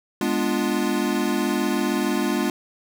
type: chord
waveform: square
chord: G# diminished seventh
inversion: none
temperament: equal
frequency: 207.7 / 246.9 / 293.7 / 349.2 Hz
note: G#3 / B3 / D4 / F4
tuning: 0 / 0 / 0 / 0 cents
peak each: -27 dBFS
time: 0.21-2.5 s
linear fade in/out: 2 ms
effects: none